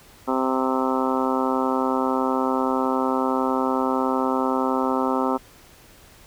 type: harmonic tone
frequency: 130.81 Hz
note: C3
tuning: in tune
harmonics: 2 / 3 / 4 / 5 / 6 / 7 / 8 / 9 / 10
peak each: -24 / -28 / -28 / -33 / -30 / -28 / -31 / -33 / -30 dBFS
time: 0.27-5.38 s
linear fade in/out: 20 ms
effects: pink hiss -50 dBFS RMS until 6.26 s